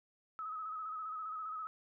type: tone with vibrato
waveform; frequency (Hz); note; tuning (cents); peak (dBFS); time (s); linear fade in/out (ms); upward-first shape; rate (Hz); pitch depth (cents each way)
sine; 1278; D#6; +46; -39; 0.39-1.67; 0; square; 15; 34
effects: none